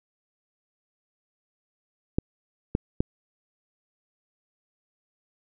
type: clicks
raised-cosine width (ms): 3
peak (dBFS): -9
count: 3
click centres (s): 2.185 / 2.751 / 3.005
effects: none